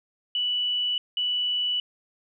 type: tone pair in turn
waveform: sine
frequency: 2960 / 2960 Hz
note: F#7 / F#7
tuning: 0 / 0 cents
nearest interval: unison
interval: 0 cents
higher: neither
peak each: -23 dBFS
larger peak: neither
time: 0.35-0.98 / 1.17-1.8 s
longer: neither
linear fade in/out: 2 ms
effects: none